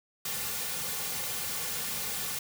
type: noise with comb filter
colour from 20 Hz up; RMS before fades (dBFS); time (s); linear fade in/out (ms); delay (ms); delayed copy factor
white; -34; 0.25-2.39; 5; 3.1; -0.75
effects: none